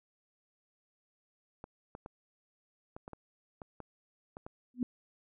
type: clicks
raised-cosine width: 1 ms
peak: -30 dBFS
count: 10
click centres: 1.641 / 1.951 / 2.061 / 2.965 / 3.079 / 3.133 / 3.618 / 3.803 / 4.369 / 4.465 s
type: tone with exponential growth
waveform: sine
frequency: 246.9 Hz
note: B3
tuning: in tune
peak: -24 dBFS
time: 4.74-4.83 s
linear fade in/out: 2 ms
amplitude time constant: 18 ms
effects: none